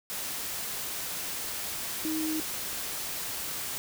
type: tone in noise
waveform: sine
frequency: 313.9 Hz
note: D#4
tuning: 15 cents sharp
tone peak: -29 dBFS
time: 2.05-2.4 s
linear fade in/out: 0 ms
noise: white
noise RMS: -35 dBFS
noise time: 0.1-3.78 s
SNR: +3 dB
effects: none